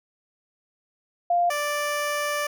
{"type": "tone pair in turn", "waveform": ["sine", "15% pulse"], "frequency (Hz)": [698.5, 587.4], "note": ["F5", "D5"], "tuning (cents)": [0, 0], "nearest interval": "minor third", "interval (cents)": 300, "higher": "first", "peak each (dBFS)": -18, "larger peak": "neither", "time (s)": [[1.3, 1.5], [1.5, 2.47]], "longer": "second", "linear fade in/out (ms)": 5, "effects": []}